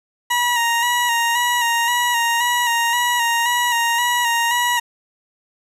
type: tone with vibrato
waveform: 20% pulse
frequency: 951 Hz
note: A#5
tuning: 34 cents sharp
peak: -11 dBFS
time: 0.3-4.8 s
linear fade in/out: 10 ms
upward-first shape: square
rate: 1.9 Hz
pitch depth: 31 cents each way
effects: resampled to 32000 Hz + 7-bit